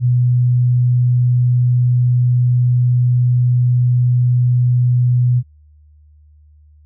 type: tone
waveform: sine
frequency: 123.47 Hz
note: B2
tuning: in tune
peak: -10 dBFS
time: 0-5.43 s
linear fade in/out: 50 ms
effects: added 75 Hz sine -44 dBFS peak until 6.85 s